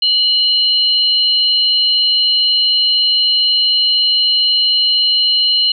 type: tone pair together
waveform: sine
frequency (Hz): 2946 / 4161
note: F#7 / C8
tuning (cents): -8 / -10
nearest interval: tritone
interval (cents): 598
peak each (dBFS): -13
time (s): 0.02-5.72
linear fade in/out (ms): 5
effects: none